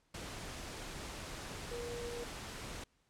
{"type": "tone in noise", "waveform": "sine", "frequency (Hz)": 476.4, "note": "A#4", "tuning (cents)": 38, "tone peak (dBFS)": -41, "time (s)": [1.71, 2.24], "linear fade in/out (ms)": 5, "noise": "pink", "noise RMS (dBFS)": -45, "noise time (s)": [0.14, 2.84], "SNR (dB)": 1, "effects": ["pink hiss -75 dBFS RMS until 3.09 s", "low-pass 9000 Hz 12 dB/octave"]}